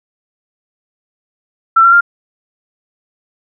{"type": "tone with pitch steps", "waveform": "sine", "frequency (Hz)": [1340, 1368.2, 1396.9], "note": ["E6", "F6", "F6"], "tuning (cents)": [28, -36, 0], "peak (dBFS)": -4, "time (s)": [1.76, 2.009], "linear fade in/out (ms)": 10, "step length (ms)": 83, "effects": []}